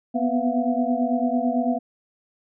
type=tone cluster; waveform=sine; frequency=242.3 / 251.3 / 497.2 / 676 / 720 Hz; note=B3 / B3 / B4 / E5 / F#5; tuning=-33 / +30 / +12 / +43 / -47 cents; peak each=-24 / -24 / -33 / -26 / -30 dBFS; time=0.14-1.79 s; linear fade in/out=20 ms; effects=none